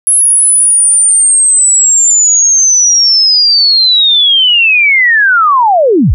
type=linear sweep; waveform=sine; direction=down; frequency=10770 to 34.65 Hz; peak=-4 dBFS; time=0.07-6.14 s; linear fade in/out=0 ms; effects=none